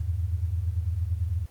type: tone cluster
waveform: sine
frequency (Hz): 81 / 89.9 / 101.4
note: E2 / F#2 / G#2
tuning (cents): -30 / -49 / -41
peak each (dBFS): -27 / -32 / -31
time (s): 0-1.46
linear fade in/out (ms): 10
effects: pink hiss -58 dBFS RMS until 1.5 s + Opus 24 kbps